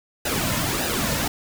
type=noise with flanger; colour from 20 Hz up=pink; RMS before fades=-24 dBFS; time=0.25-1.28 s; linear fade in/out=5 ms; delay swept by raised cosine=0.9 to 2.6 ms; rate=1.7 Hz; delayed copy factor=-0.6; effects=none